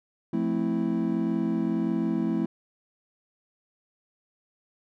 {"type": "chord", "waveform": "triangle", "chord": "F major seventh", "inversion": "none", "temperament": "equal", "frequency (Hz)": [174.61, 220, 261.6, 329.6], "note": ["F3", "A3", "C4", "E4"], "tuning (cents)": [0, 0, 0, 0], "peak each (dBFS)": [-29, -26, -29, -27], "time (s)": [0.33, 2.46], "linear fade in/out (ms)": 5, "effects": []}